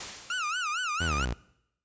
white noise with exponential decay, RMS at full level -35 dBFS, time 0-0.97 s, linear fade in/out 5 ms, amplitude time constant 210 ms
30% pulse tone with vibrato, 1344 Hz, E6, 33 cents sharp, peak -26 dBFS, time 0.3-1.25 s, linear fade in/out 2 ms, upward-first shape sine, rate 4.4 Hz, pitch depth 200 cents each way
sawtooth linear sweep, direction down, 88.3 to 55 Hz, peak -25 dBFS, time 1-1.34 s, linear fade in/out 10 ms
effects noise-tail reverb RT60 0.8 s tail -22 dB re dry + resampled to 16000 Hz

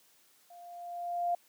sine tone with level ramp, 698.5 Hz, F5, in tune, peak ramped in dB -50 to -26 dBFS, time 0.5-1.35 s, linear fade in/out 5 ms, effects white hiss -65 dBFS RMS until 1.48 s + high-pass 150 Hz 12 dB/octave

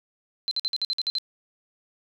sine tone bursts, 4087 Hz, C8, 41 cents flat, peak -23 dBFS, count 9, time 0.48-1.184 s, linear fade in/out 0 ms, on 32 ms, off 52 ms, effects none

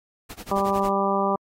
pink noise with tremolo, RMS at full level -37 dBFS, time 0.29-0.91 s, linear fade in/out 10 ms, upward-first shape sine, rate 11 Hz, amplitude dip 100%
harmonic tone, 197.1 Hz, G3, 10 cents sharp, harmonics 1 / 2 / 3 / 4 / 5 / 6, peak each -27 / -27 / -27 / -27 / -27 / -27 dBFS, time 0.51-1.36 s, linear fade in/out 5 ms
effects AAC 48 kbps

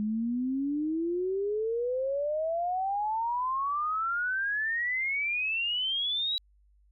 sine exponential sweep, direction up, 207.7 to 3916 Hz, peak -27 dBFS, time 0-6.38 s, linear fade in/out 0 ms, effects added 50 Hz sine -60 dBFS peak until 6.91 s

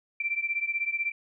sine beating tone pair, 2343 / 2359 Hz, D7 / D7, -5 / +7 cents, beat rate 16 Hz, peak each -29 / -31 dBFS, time 0.2-1.12 s, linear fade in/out 5 ms, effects none

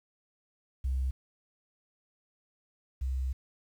sine tone pair in turn, 65.41 / 65.41 Hz, C2 / C2, 0 / 0 cents, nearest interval unison, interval 0 cents, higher neither, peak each -26 / -28 dBFS, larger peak first, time 0.84-1.11 / 3.01-3.33 s, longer second, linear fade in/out 10 ms, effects tanh soft clip ceiling -24 dBFS + 10-bit

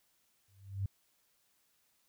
sine tone with exponential growth, 98 Hz, G2, in tune, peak -29 dBFS, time 0.48-0.86 s, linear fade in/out 5 ms, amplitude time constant 81 ms, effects white hiss -74 dBFS RMS until 2.08 s

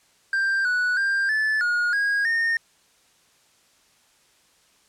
triangle tone with pitch steps, 1580 / 1476 / 1591 / 1741 / 1438 / 1639 / 1833 Hz, G6 / F#6 / G6 / A6 / F#6 / G#6 / A#6, +13 / -5 / +25 / -19 / -50 / -23 / -30 cents, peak -18 dBFS, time 0.33-2.57 s, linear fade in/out 2 ms, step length 320 ms, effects white hiss -60 dBFS RMS until 4.88 s + low-pass 9000 Hz 12 dB/octave

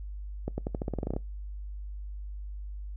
accelerating click train, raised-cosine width 2 ms, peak -18 dBFS, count 13, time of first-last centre 0.48-1.165 s, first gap 100 ms, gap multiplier 0.89, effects noise-tail reverb RT60 0.2 s tail -24 dB re dry + added 50 Hz sine -36 dBFS peak until 2.96 s

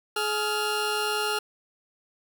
20% pulse tone pair together, 422 / 1395.5 Hz, G#4 / F6, +28 / -2 cents, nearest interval octave + major sixth, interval 2070 cents, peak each -23 dBFS, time 0.16-1.39 s, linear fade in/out 5 ms, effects none

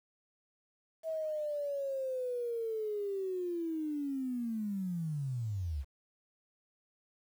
sine linear sweep, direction down, 650 to 64 Hz, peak -33 dBFS, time 1.03-5.85 s, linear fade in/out 50 ms, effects 10-bit

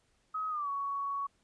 sine tone with pitch glide, 1270 to 1118.4 Hz, D#6 to C#6, +35 to +15 cents, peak -32 dBFS, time 0.34-1.27 s, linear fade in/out 10 ms, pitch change -220 cents, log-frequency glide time 0.49-0.69 s, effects pink hiss -72 dBFS RMS until 1.43 s + resampled to 22050 Hz

